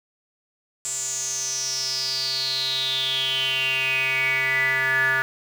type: tone with band-pass filter sweep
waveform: square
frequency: 132.1 Hz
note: C3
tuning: 17 cents sharp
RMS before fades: -24 dBFS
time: 0.85-5.22 s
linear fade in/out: 0 ms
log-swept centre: 7600 to 1600 Hz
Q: 9.7
effects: 7-bit